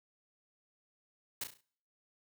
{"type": "noise with echo", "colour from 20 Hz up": "white", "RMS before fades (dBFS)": -37, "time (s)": [1.41, 1.44], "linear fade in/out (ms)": 5, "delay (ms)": 34, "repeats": 5, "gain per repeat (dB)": -7, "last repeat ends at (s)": 1.61, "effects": ["noise-tail reverb RT60 0.6 s tail -26 dB re dry"]}